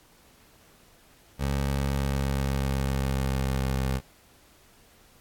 20% pulse tone with pitch glide, 69 to 65.96 Hz, C#2 to C2, -7 to +15 cents, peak -20 dBFS, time 1.38-4.01 s, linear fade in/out 50 ms, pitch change -78 cents, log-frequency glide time 1.81-3.74 s, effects pink hiss -58 dBFS RMS until 5.2 s + AAC 64 kbps

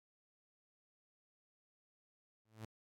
sawtooth tone with exponential growth, 110 Hz, A2, in tune, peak -40 dBFS, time 2.45-2.65 s, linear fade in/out 5 ms, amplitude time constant 43 ms, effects AAC 48 kbps

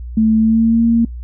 sine tone with pitch glide, 220 to 231.2 Hz, A3 to A#3, 0 to -14 cents, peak -9 dBFS, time 0.17-1.05 s, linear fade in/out 5 ms, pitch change +86 cents, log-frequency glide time 0.38-0.85 s, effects noise-tail reverb RT60 0.1 s tail -23 dB re dry + added 60 Hz sine -25 dBFS peak until 1.23 s

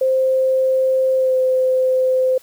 sine tone with pitch glide, 523.3 to 516.1 Hz, C5 to C5, 0 to -24 cents, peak -13 dBFS, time 0.01-2.38 s, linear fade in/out 5 ms, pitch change -24 cents, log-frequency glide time 1.16-1.35 s, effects white hiss -49 dBFS RMS until 2.42 s

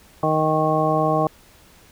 harmonic tone, 156.1 Hz, D#3, 6 cents sharp, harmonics 1 / 2 / 3 / 4 / 5 / 7, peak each -24 / -25 / -25 / -22 / -23 / -24 dBFS, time 0.23-1.27 s, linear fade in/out 2 ms, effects pink hiss -51 dBFS RMS until 1.91 s

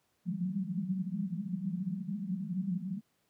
white band-pass noise, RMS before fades -35 dBFS, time 0.25-3.01 s, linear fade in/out 20 ms, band 170 to 200 Hz, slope 96 dB/octave, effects pink hiss -75 dBFS RMS until 3.29 s + high-pass 100 Hz 12 dB/octave

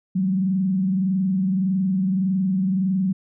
sine tone with frequency modulation, 188.9 Hz, F#3, 36 cents sharp, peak -18 dBFS, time 0.15-3.13 s, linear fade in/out 10 ms, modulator 21.7 Hz, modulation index 0.49, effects none

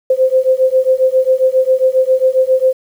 sine beating tone pair, 516 / 523.4 Hz, C5 / C5, -24 / 0 cents, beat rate 7.4 Hz, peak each -12 dBFS, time 0.1-2.73 s, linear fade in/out 5 ms, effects 7-bit

